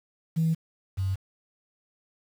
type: tone pair in turn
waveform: sine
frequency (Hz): 162.1 / 95.46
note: E3 / G2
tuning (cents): -29 / -45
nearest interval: major sixth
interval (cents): 916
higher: first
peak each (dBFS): -20 / -24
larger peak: first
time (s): 0.36-0.55 / 0.97-1.16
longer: neither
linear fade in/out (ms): 20
effects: tanh soft clip ceiling -17 dBFS + 8-bit